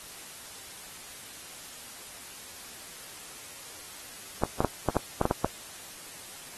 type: clicks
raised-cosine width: 1 ms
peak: -10 dBFS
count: 9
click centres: 4.436 / 4.605 / 4.647 / 4.887 / 4.967 / 5.214 / 5.254 / 5.311 / 5.446 s
effects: white hiss -45 dBFS RMS until 6.57 s + AAC 32 kbps